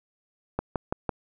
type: click train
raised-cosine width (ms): 1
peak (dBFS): -12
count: 4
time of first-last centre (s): 0.59-1.093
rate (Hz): 5.97
effects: none